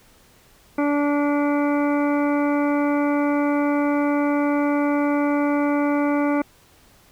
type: harmonic tone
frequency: 289.7 Hz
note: D4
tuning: 24 cents flat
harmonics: 1 / 2 / 3 / 4 / 5 / 7 / 8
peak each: -19 / -25 / -29 / -31 / -33 / -36 / -37 dBFS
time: 0.78-6.42 s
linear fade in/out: 5 ms
effects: pink hiss -54 dBFS RMS until 7.11 s